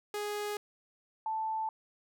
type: tone pair in turn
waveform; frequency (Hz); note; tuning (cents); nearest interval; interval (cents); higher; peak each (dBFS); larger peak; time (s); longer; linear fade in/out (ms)
sawtooth / sine; 415.3 / 880; G#4 / A5; 0 / 0; octave + minor second; 1300; second; -30 / -31; first; 0.14-0.57 / 1.26-1.69; neither; 2
effects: none

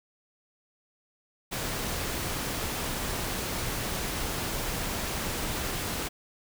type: noise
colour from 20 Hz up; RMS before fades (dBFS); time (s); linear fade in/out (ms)
pink; -32; 1.51-6.09; 20
effects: none

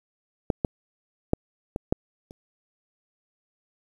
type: clicks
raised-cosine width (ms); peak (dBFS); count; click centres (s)
2; -8 / -9 / -6 / -15 / -7 / -30; 6; 0.502 / 0.648 / 1.334 / 1.761 / 1.925 / 2.309
effects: 8-bit

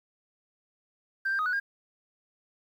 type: tone with pitch steps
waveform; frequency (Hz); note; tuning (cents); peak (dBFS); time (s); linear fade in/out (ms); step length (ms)
sine; 1570 / 1585 / 1252 / 1475 / 1614; G6 / G6 / D#6 / F#6 / G#6; +2 / +19 / +10 / -6 / -50; -24; 1.25-1.6; 10; 70
effects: tanh soft clip ceiling -23 dBFS + 10-bit

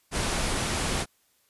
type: low-pass noise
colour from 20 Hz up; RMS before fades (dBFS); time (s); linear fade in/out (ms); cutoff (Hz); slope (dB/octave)
pink; -28; 0.11-1.06; 50; 11000; 96
effects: white hiss -67 dBFS RMS until 1.49 s + resampled to 32000 Hz

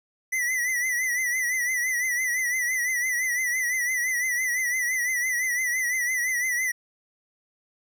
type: tone with vibrato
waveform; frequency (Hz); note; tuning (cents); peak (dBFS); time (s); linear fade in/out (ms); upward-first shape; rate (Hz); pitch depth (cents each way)
square; 1986; B6; +9; -24; 0.32-6.72; 10; triangle; 5.9; 89
effects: none

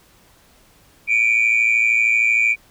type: tone pair together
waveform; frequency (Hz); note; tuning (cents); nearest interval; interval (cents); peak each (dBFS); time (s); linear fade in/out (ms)
sine; 2304 / 2417; D7 / D7; -34 / +49; minor second; 83; -15; 1.07-2.56; 50
effects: tanh soft clip ceiling -9 dBFS + pink hiss -53 dBFS RMS until 2.7 s

